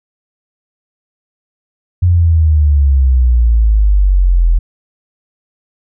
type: exponential sweep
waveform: sine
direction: down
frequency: 90.1 to 40.75 Hz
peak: -6 dBFS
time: 2.02-4.59 s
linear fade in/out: 10 ms
effects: none